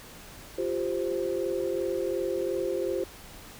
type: chord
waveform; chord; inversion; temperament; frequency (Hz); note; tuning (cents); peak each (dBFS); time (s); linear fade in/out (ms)
sine; F suspended second; none; equal; 349.2 / 392 / 523.3; F4 / G4 / C5; 0 / 0 / 0; -31; 0.58-3.04; 5
effects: pink hiss -47 dBFS RMS until 3.59 s

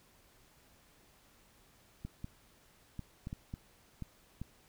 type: clicks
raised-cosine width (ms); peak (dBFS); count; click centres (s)
5; -28; 8; 2.05 / 2.244 / 2.993 / 3.271 / 3.329 / 3.539 / 4.023 / 4.416
effects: pink hiss -65 dBFS RMS until 4.68 s

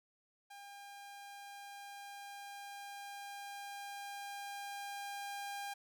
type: tone with level ramp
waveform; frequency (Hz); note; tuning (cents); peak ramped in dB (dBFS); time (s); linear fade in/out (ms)
sawtooth; 804; G5; +44; -47 to -37; 0.5-5.74; 10
effects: none

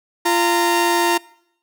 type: tone pair together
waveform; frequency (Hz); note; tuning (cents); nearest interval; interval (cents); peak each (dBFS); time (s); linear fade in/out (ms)
sawtooth; 345.4 / 922; F4 / A#5; -19 / -19; octave + perfect fourth; 1700; -14; 0.25-1.18; 10
effects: noise-tail reverb RT60 0.7 s tail -23 dB re dry

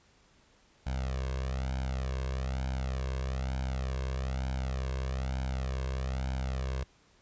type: tone with flanger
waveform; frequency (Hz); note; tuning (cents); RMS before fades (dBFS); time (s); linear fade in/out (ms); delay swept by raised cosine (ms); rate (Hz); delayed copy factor
sawtooth; 65.3; C2; -3; -33; 0.86-6.84; 10; 1.3 to 1.87; 1.1; +0.8
effects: pink hiss -64 dBFS RMS until 7.21 s + resampled to 16000 Hz

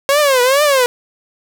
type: tone with vibrato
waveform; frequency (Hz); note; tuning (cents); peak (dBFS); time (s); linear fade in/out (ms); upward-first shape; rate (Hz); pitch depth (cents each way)
sawtooth; 542; C#5; -39; -6; 0.09-0.86; 0; triangle; 2.3; 200
effects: none

